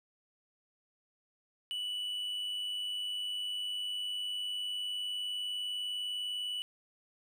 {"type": "tone with amplitude modulation", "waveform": "triangle", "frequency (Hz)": 2960, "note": "F#7", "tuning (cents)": 0, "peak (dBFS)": -31, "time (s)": [1.71, 6.62], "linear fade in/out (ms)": 0, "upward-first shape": "sine", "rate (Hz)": 99.9, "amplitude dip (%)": 40, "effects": []}